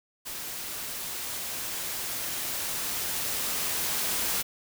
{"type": "noise with level ramp", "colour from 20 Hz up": "white", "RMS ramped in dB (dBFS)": [-37, -28], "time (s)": [0.25, 4.43], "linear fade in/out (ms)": 20, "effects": []}